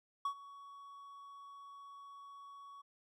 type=tone with ADSR envelope; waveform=triangle; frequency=1121 Hz; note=C#6; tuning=19 cents sharp; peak=-30 dBFS; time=0.25-2.82 s; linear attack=4 ms; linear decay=83 ms; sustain=-19 dB; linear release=13 ms; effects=none